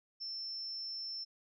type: tone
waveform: sine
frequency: 5350 Hz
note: E8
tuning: 25 cents sharp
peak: -39 dBFS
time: 0.2-1.25 s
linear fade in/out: 20 ms
effects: none